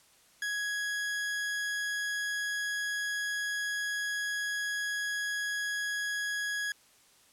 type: tone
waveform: 40% pulse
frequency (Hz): 1666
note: G#6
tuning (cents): +5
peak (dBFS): -30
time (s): 0.42-6.72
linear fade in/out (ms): 2
effects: white hiss -62 dBFS RMS until 7.32 s + low-pass 11000 Hz 12 dB/octave